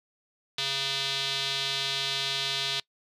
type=tone with band-pass filter; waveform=square; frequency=136.9 Hz; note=C#3; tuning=21 cents flat; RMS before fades=-30 dBFS; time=0.58-2.8 s; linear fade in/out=2 ms; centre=3700 Hz; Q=3.4; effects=noise-tail reverb RT60 0.1 s tail -24 dB re dry